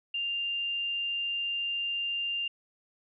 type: tone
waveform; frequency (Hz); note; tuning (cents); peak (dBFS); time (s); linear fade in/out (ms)
sine; 2794; F7; 0; -29; 0.14-2.48; 5
effects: none